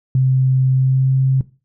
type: tone with pitch glide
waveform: sine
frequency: 130.81 to 132.64 Hz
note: C3 to C3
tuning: 0 to +24 cents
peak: -11 dBFS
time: 0.15-1.41 s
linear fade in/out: 2 ms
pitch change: +24 cents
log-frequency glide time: 0.72-1.16 s
effects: noise-tail reverb RT60 0.3 s tail -18 dB re dry